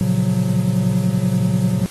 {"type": "chord", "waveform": "triangle", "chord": "Gb major seventh", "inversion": "first", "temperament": "equal", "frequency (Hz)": [116.54, 138.59, 174.61, 185], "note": ["Bb2", "Db3", "F3", "Gb3"], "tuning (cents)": [0, 0, 0, 0], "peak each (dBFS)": [-19, -20, -21, -16], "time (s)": [0.01, 1.86], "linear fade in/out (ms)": 0, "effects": ["white hiss -38 dBFS RMS until 1.9 s", "AAC 32 kbps"]}